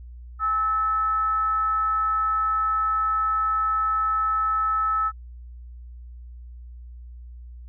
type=tone with frequency modulation; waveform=sine; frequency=1300 Hz; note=E6; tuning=24 cents flat; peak=-20 dBFS; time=0.39-5.12 s; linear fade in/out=50 ms; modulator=478 Hz; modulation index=0.22; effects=added 60 Hz sine -38 dBFS peak until 7.68 s